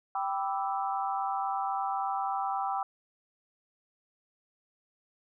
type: chord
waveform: sine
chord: E minor seventh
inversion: first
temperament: equal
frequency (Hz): 784 / 987.8 / 1174.7 / 1318.5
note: G5 / B5 / D6 / E6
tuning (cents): 0 / 0 / 0 / 0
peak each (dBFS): -31 / -36 / -37 / -37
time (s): 0.15-2.83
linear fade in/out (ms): 2
effects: none